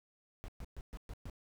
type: noise bursts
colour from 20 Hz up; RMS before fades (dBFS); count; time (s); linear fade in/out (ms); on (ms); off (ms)
brown; -44; 6; 0.44-1.298; 0; 43; 120
effects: none